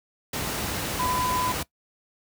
sine tone in noise, 1003 Hz, B5, 26 cents sharp, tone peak -25 dBFS, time 0.99-1.52 s, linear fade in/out 5 ms, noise pink, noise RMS -29 dBFS, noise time 0.33-1.63 s, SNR +1 dB, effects noise-tail reverb RT60 0.1 s tail -20 dB re dry + high-pass 60 Hz 12 dB/octave

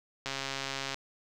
click train, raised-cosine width 0.2 ms, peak -17 dBFS, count 94, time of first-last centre 0.26-0.944 s, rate 136 Hz, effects none

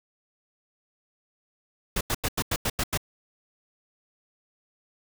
pink noise bursts, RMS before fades -26 dBFS, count 8, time 1.96-2.975 s, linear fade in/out 5 ms, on 49 ms, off 89 ms, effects none

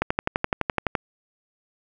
click train, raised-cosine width 0.5 ms, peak -6 dBFS, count 12, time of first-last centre 0.02-0.952 s, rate 11.8 Hz, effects none

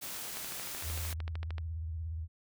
white noise, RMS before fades -41 dBFS, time 0.01-1.14 s, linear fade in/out 20 ms
click train, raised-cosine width 0.3 ms, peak -27 dBFS, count 17, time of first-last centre 0.37-1.582 s, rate 13.2 Hz
sine tone with vibrato, 80.9 Hz, E2, 32 cents flat, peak -35 dBFS, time 0.82-2.28 s, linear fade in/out 50 ms, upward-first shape sine, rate 17 Hz, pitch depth 110 cents each way
effects none

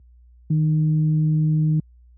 sine tone with frequency modulation, 155.56 Hz, D#3, in tune, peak -15 dBFS, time 0.5-1.8 s, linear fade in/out 5 ms, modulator 150 Hz, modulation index 0.35, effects added 60 Hz sine -38 dBFS peak until 2.17 s + high-pass 100 Hz 12 dB/octave

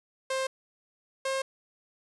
sawtooth tone pair in turn, 528 / 534.4 Hz, C5 / C5, +16 / +36 cents, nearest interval unison, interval 20 cents, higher second, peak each -24 dBFS, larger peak neither, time 0.3-0.47 / 1.25-1.42 s, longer neither, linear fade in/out 5 ms, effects resampled to 24000 Hz + 9-bit

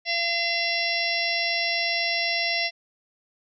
harmonic tone, 682 Hz, F5, 41 cents flat, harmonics 1 / 3 / 4 / 5 / 6 / 7 / 8, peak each -31 / -27 / -30 / -34 / -33 / -33 / -30 dBFS, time 0.05-2.71 s, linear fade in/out 50 ms, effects none

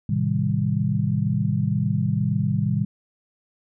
sine chord, A half-diminished seventh, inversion none, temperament just, 110 / 132 / 158.4 / 198 Hz, A2 / C3 / Eb3 / G3, 0 / +16 / +31 / +18 cents, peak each -25 dBFS, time 0.09-2.85 s, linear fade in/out 5 ms, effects none

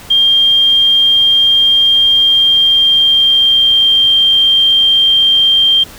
sine tone with pitch glide, 3200 to 3174 Hz, G7 to G7, +35 to +21 cents, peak -6 dBFS, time 0.1-5.84 s, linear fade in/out 10 ms, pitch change -14 cents, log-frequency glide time 2.07-4.09 s, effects pink hiss -34 dBFS RMS until 5.98 s

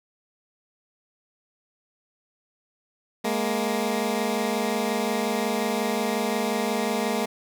15% pulse tone pair together, 209 / 234.6 Hz, G#3 / A#3, +11 / +11 cents, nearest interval major second, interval 200 cents, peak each -20 dBFS, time 3.24-7.26 s, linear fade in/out 10 ms, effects none

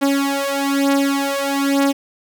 sawtooth beating tone pair, 277.2 / 278.3 Hz, C#4 / C#4, 0 / +7 cents, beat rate 1.1 Hz, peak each -15 dBFS, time 0.01-1.93 s, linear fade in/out 20 ms, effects none

